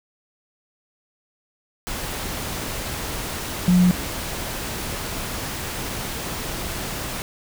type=tone in noise; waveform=sine; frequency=179.8 Hz; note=F#3; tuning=49 cents flat; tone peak=-12 dBFS; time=3.68-3.91 s; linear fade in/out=0 ms; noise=pink; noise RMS=-29 dBFS; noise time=1.87-7.22 s; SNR=+14 dB; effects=none